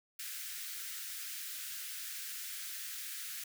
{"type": "high-pass noise", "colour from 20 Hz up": "white", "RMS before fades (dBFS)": -43, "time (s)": [0.19, 3.44], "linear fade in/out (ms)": 5, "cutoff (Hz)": 1400, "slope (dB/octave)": 48, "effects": []}